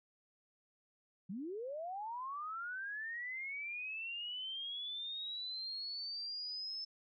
sine linear sweep, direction up, 170 to 5274 Hz, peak -40 dBFS, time 1.29-6.85 s, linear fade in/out 10 ms, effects none

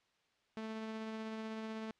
sawtooth tone with tremolo, 220.2 Hz, A3, 2 cents sharp, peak -36 dBFS, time 0.57-1.91 s, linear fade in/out 0 ms, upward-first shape triangle, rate 16 Hz, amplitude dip 25%, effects white hiss -75 dBFS RMS until 1.99 s + low-pass 4000 Hz 12 dB/octave

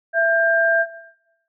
sine tone pair together, 665 / 1593.1 Hz, E5 / G6, +15 / +28 cents, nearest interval octave + minor third, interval 1513 cents, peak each -17 / -17 dBFS, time 0.13-0.86 s, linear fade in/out 50 ms, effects noise-tail reverb RT60 0.9 s tail -17 dB re dry

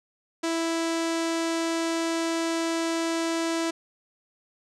sawtooth tone with low-pass filter, 330.1 Hz, E4, 2 cents sharp, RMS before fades -27 dBFS, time 0.43-3.71 s, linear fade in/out 10 ms, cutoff 7600 Hz, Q 1.4, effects none

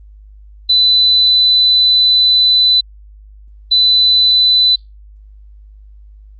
sine tone bursts at uneven times, 4000 Hz, B7, 21 cents sharp, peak -7 dBFS, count 2, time 0.69-2.81 / 3.71-4.76 s, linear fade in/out 10 ms, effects added 51 Hz sine -36 dBFS peak until 6.39 s + Opus 24 kbps

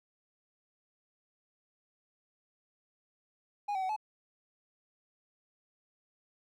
triangle tone with pitch steps, 822 / 763 / 751 / 858 Hz, G#5 / G5 / F#5 / A5, -18 / -47 / +26 / -44 cents, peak -29 dBFS, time 3.68-3.964 s, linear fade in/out 10 ms, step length 71 ms, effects none

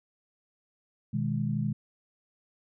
sine chord, G# minor, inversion first, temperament equal, 123.47 / 155.56 / 207.7 Hz, B2 / D#3 / G#3, 0 / 0 / 0 cents, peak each -31 dBFS, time 1.13-1.73 s, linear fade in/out 10 ms, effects none

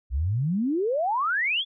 sine exponential sweep, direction up, 58.8 to 3520 Hz, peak -22 dBFS, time 0.1-1.65 s, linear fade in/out 50 ms, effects none

